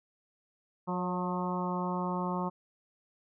harmonic tone with a mistuned harmonic, 179.8 Hz, F#3, 49 cents flat, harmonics 1 / 2 / 3 / 4 / 5 / 6 / 7, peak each -33 / -39 / -41 / -42 / -37 / -38 / -45 dBFS, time 0.87-2.5 s, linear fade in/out 20 ms, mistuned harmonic 3, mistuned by +30 cents, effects none

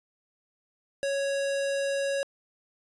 square tone, 554.4 Hz, C#5, in tune, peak -27 dBFS, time 1.03-2.23 s, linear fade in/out 0 ms, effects resampled to 24000 Hz + 11-bit

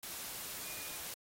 sine tone in noise, 2440 Hz, D#7, 34 cents flat, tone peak -53 dBFS, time 0.64-0.96 s, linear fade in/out 2 ms, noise white, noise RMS -44 dBFS, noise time 0.03-1.14 s, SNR -12 dB, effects AAC 48 kbps

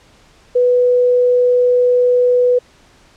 sine tone, 493.9 Hz, B4, in tune, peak -9 dBFS, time 0.55-2.59 s, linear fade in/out 10 ms, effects pink hiss -49 dBFS RMS until 3.16 s + low-pass 7000 Hz 12 dB/octave

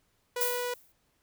sawtooth tone, 489.8 Hz, B4, 14 cents flat, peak -27 dBFS, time 0.36-0.74 s, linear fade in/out 5 ms
violet noise with exponential decay, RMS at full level -27 dBFS, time 0.41-0.92 s, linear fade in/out 1 ms, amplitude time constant 110 ms
effects pink hiss -72 dBFS RMS until 1.22 s

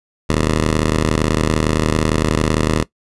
10% pulse ring-modulated tone, 77.7 Hz, D#2, 2 cents flat, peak -3 dBFS, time 0.29-2.83 s, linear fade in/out 5 ms, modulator 23.4 Hz, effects noise-tail reverb RT60 0.1 s tail -18 dB re dry + resampled to 24000 Hz

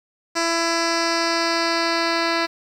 10% pulse tone with low-pass filter sweep, 333.7 Hz, E4, 21 cents sharp, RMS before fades -21 dBFS, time 0.35-2.47 s, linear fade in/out 20 ms, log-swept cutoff 6300 to 4000 Hz, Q 2.6, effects 8-bit

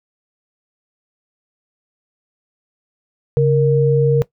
sine tone pair together, 138.87 / 466.2 Hz, C#3 / A#4, +3 / 0 cents, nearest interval octave + major sixth, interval 2097 cents, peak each -13 dBFS, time 3.37-4.22 s, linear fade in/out 0 ms, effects noise-tail reverb RT60 0.1 s tail -18 dB re dry

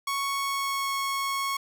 sawtooth tone with pitch glide, 1108.7 to 1099.8 Hz, C#6 to C#6, 0 to -14 cents, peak -23 dBFS, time 0.07-1.57 s, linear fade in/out 5 ms, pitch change -14 cents, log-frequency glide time 0.27-0.93 s, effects none

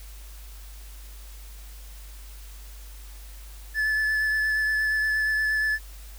triangle tone with vibrato, 1734 Hz, A6, 26 cents flat, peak -20 dBFS, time 3.74-5.79 s, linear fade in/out 50 ms, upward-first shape triangle, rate 8.5 Hz, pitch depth 16 cents each way, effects added 50 Hz sine -40 dBFS peak until 6.18 s + white hiss -50 dBFS RMS until 6.18 s

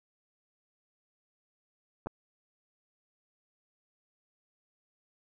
clicks, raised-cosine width 1 ms, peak -28 / -20 dBFS, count 2, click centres 2.061 / 2.07 s, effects none

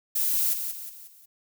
violet noise with echo, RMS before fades -25 dBFS, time 0.15-0.54 s, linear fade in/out 10 ms, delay 180 ms, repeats 4, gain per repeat -7 dB, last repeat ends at 1.26 s, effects none

